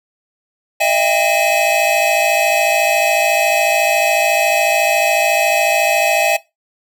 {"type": "tone cluster", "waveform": "square", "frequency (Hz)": [619, 673, 799, 2561], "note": ["D#5", "E5", "G5", "D#7"], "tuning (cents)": [-9, 36, 33, 49], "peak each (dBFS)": -19, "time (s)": [0.8, 6.37], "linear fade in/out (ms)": 10, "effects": ["noise-tail reverb RT60 0.2 s tail -18 dB re dry"]}